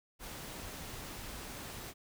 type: noise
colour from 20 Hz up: pink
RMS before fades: -45 dBFS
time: 0.19-1.94 s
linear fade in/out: 50 ms
effects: none